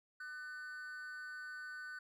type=tone with amplitude modulation; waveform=triangle; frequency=1500 Hz; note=F#6; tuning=23 cents sharp; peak=-40 dBFS; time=0.2-1.99 s; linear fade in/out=5 ms; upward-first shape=sine; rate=293 Hz; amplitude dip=60%; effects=none